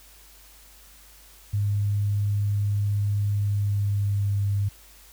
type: tone with pitch glide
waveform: sine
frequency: 102.2 to 100.44 Hz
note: G#2 to G2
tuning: -27 to +43 cents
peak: -21 dBFS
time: 1.53-4.69 s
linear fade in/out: 10 ms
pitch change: -30 cents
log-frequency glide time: 3.33-4.49 s
effects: added 50 Hz sine -53 dBFS peak until 5.12 s + white hiss -52 dBFS RMS until 5.12 s